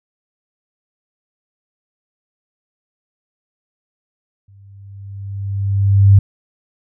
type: tone with exponential growth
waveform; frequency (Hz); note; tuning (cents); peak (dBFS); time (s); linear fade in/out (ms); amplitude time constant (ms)
sine; 99; G2; +18; -3; 4.48-6.19; 5; 370
effects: none